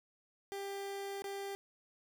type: tone with dropouts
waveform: 30% pulse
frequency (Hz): 396.4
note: G4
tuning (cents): +19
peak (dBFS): -37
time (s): 0.52-1.55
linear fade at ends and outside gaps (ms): 0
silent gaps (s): 1.221-1.242
effects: none